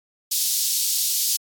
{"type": "high-pass noise", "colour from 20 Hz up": "pink", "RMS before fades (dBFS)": -22, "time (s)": [0.31, 1.37], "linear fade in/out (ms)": 10, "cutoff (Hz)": 4300, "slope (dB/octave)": 24, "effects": ["AAC 64 kbps"]}